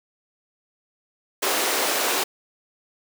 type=high-pass noise; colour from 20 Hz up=pink; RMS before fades=-23 dBFS; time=1.42-2.24 s; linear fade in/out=10 ms; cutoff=330 Hz; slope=24 dB/octave; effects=none

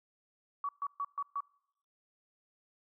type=tone bursts; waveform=sine; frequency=1133 Hz; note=C#6; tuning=37 cents sharp; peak=-32 dBFS; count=5; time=0.64-1.405 s; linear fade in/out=2 ms; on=49 ms; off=130 ms; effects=noise-tail reverb RT60 0.8 s tail -25 dB re dry

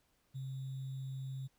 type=tone with sample-and-hold; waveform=sine; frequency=133.1 Hz; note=C3; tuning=30 cents sharp; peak=-39 dBFS; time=0.34-1.48 s; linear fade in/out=20 ms; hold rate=3675 Hz; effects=pink hiss -75 dBFS RMS until 1.58 s

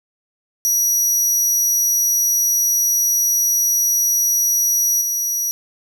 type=tone with level steps; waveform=sawtooth; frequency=5800 Hz; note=F#8; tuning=35 cents flat; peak=-12 / -16 dBFS; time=0.65-5.51 s; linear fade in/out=0 ms; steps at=5.01 s; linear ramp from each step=5 ms; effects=9-bit

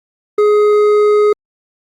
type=tone with hard clipping; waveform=sine; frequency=418.5 Hz; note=G#4; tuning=13 cents sharp; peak=-9 dBFS; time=0.38-1.33 s; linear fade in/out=5 ms; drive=7 dB; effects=Opus 32 kbps

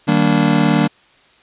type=chord; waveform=square; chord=Eb major seventh; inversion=none; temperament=just; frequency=155.56 / 194.45 / 233.3 / 291.7 Hz; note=Eb3 / G3 / Bb3 / D4; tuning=0 / -14 / +2 / -12 cents; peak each=-18 dBFS; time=0.07-0.88 s; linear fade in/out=20 ms; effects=white hiss -51 dBFS RMS until 1.42 s + resampled to 8000 Hz

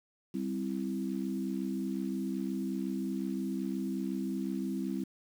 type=chord; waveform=sine; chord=C major; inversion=second; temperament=equal; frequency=196 / 261.6 / 329.6 Hz; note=G3 / C4 / E4; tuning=0 / 0 / 0 cents; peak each=-35 / -36 / -38 dBFS; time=0.34-5.04 s; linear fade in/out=5 ms; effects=9-bit

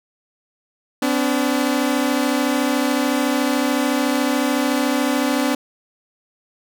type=tone pair together; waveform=sawtooth; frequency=254.3 / 288.1 Hz; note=C4 / D4; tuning=-49 / -33 cents; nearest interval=major second; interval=216 cents; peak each=-16 dBFS; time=1.02-5.55 s; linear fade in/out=5 ms; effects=none

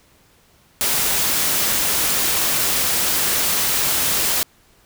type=noise; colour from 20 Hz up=white; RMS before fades=-19 dBFS; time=0.81-4.43 s; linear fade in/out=0 ms; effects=pink hiss -55 dBFS RMS until 4.85 s

